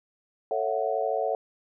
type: chord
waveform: sine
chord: F# minor seventh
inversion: first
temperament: just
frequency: 444 / 555 / 666 / 740 Hz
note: A4 / C#5 / E5 / F#5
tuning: +16 / +2 / +18 / 0 cents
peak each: -30 dBFS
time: 0.51-1.35 s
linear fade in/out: 2 ms
effects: none